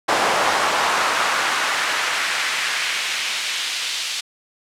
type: noise with high-pass filter sweep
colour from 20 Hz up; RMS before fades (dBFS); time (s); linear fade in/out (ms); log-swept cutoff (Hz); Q
brown; -21; 0.08-4.21; 10; 760 to 3500; 1.2
effects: low-pass 9000 Hz 12 dB/octave